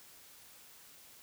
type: silence
effects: white hiss -57 dBFS RMS until 1.22 s